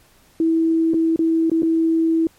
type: tone with dropouts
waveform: sine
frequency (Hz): 326.1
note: E4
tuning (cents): -19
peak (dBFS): -14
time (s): 0.4-2.27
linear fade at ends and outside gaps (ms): 2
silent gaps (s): 0.936-0.942 / 1.161-1.191 / 1.498-1.516 / 1.622-1.63
effects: pink hiss -54 dBFS RMS until 2.38 s + MP3 64 kbps